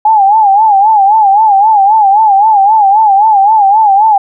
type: tone with vibrato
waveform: sine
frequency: 830 Hz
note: G#5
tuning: 1 cent flat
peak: -3 dBFS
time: 0.05-4.18 s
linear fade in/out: 5 ms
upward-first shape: sine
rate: 3.8 Hz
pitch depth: 120 cents each way
effects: none